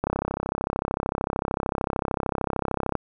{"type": "click train", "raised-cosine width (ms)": 1, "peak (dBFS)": -10, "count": 98, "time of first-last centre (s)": [0.04, 2.953], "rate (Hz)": 33.3, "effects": []}